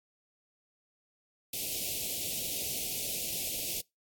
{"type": "band-stop noise", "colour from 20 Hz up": "white", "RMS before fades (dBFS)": -35, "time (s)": [1.53, 3.81], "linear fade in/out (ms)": 5, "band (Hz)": [690, 2400], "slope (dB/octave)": 48, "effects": ["noise-tail reverb RT60 0.2 s tail -24 dB re dry", "AAC 64 kbps"]}